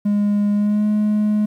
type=tone with pitch glide; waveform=triangle; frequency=205.6 to 210.9 Hz; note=G#3 to G#3; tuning=-17 to +27 cents; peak=-12 dBFS; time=0.05-1.46 s; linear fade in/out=10 ms; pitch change=+44 cents; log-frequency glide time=0.53-0.86 s; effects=tanh soft clip ceiling -8 dBFS + 9-bit